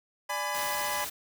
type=chord; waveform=25% pulse; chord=G# diminished; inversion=second; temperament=equal with one note detuned; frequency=587.3 / 830.6 / 999.8 Hz; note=D5 / G#5 / B5; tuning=0 / 0 / +21 cents; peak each=-33 / -31 / -29 dBFS; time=0.29-1.05 s; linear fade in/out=10 ms
type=noise; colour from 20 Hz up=white; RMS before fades=-37 dBFS; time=0.54-1.1 s; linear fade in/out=10 ms
effects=none